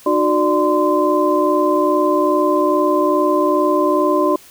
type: tone cluster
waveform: sine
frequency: 304.9 / 367.3 / 592 / 1032 Hz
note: D#4 / F#4 / D5 / C6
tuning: -35 / -13 / +14 / -24 cents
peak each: -18 dBFS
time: 0.06-4.36 s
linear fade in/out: 5 ms
effects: white hiss -44 dBFS RMS until 4.5 s